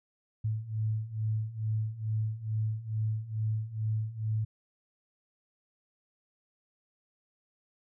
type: beating tone pair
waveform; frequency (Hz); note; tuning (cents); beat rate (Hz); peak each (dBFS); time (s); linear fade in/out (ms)
sine; 107.8 / 110.1; A2 / A2; -35 / +2; 2.3; -34 / -31; 0.44-4.45; 10
effects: none